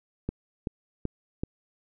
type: click train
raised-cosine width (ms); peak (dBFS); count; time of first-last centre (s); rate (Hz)
3; -16; 4; 0.29-1.435; 2.62
effects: none